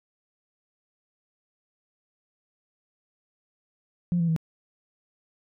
sine tone with pitch steps, 174.61 / 167.98 / 161.6 Hz, F3 / E3 / E3, 0 / +33 / -34 cents, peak -20 dBFS, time 4.12-4.363 s, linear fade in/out 0 ms, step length 81 ms, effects tanh soft clip ceiling -16 dBFS

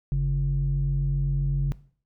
sine tone pair together, 46.25 / 138.59 Hz, F#1 / C#3, 0 / 0 cents, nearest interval octave + perfect fifth, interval 1900 cents, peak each -24 / -22 dBFS, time 0.12-1.72 s, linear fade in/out 0 ms, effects noise-tail reverb RT60 0.5 s tail -20 dB re dry + tanh soft clip ceiling -17 dBFS

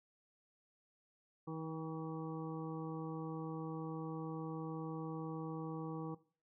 harmonic tone with a mistuned harmonic, 159.8 Hz, D#3, 47 cents sharp, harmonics 1 / 2 / 3 / 5 / 6 / 7, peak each -44 / -45 / -49 / -54 / -55 / -52 dBFS, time 1.47-6.15 s, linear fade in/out 10 ms, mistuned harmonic 7, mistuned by +21 cents, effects noise-tail reverb RT60 0.4 s tail -17 dB re dry

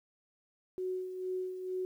sine tone with tremolo, 370.1 Hz, F#4, in tune, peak -32 dBFS, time 0.78-1.85 s, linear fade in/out 0 ms, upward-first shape sine, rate 2.2 Hz, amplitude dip 55%, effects 11-bit

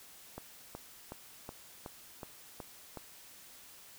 click train, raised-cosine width 1 ms, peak -28 dBFS, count 8, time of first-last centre 0.38-2.973 s, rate 2.7 Hz, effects white hiss -55 dBFS RMS until 3.98 s

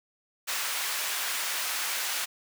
pink high-pass noise, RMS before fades -31 dBFS, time 0.47-2.26 s, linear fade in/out 20 ms, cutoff 1300 Hz, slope 12 dB/octave, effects none

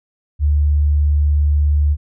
sine tone, 73.6 Hz, D2, 4 cents sharp, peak -11 dBFS, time 0.39-1.97 s, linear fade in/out 50 ms, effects none

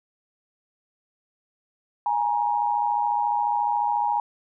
sine tone pair together, 830.6 / 944.8 Hz, G#5 / A#5, 0 / +23 cents, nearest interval major second, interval 223 cents, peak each -23 / -24 dBFS, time 2.06-4.2 s, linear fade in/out 2 ms, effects none

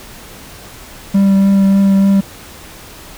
triangle tone with vibrato, 196 Hz, G3, in tune, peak -5 dBFS, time 1.14-2.21 s, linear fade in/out 10 ms, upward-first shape triangle, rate 3.4 Hz, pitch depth 13 cents each way, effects pink hiss -35 dBFS RMS until 3.17 s

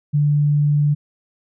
sine tone, 146.83 Hz, D3, in tune, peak -13 dBFS, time 0.13-0.95 s, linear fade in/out 20 ms, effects none

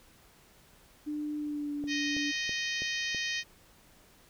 sine tone with pitch glide, 298.7 to 290.7 Hz, D4 to D4, +29 to -18 cents, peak -32 dBFS, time 1.06-2.32 s, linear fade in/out 20 ms, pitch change -47 cents, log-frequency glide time 1.37-1.74 s
click train, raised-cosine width 2 ms, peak -29 dBFS, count 5, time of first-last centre 1.84-3.147 s, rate 3.06 Hz
harmonic tone, 622.3 Hz, D#5, in tune, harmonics 3 / 4 / 5 / 6 / 7 / 8 / 9 / 10, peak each -35 / -37 / -39 / -41 / -42 / -43 / -44 / -45 dBFS, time 1.87-3.44 s, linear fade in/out 50 ms
effects pink hiss -60 dBFS RMS until 4.29 s

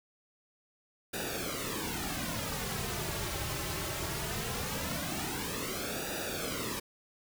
pink noise with flanger, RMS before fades -36 dBFS, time 1.13-6.8 s, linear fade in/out 10 ms, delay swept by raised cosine 0.93 to 4.23 ms, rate 0.2 Hz, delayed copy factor -0.8, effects none

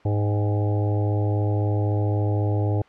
harmonic tone with a mistuned harmonic, 103.83 Hz, G#2, in tune, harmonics 1 / 3 / 4 / 5 / 6 / 7 / 8, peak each -20 / -30 / -32 / -34 / -36 / -37 / -38 dBFS, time 0.05-2.82 s, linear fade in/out 5 ms, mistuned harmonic 7, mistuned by +70 cents, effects white hiss -53 dBFS RMS until 2.88 s + low-pass 2000 Hz 12 dB/octave

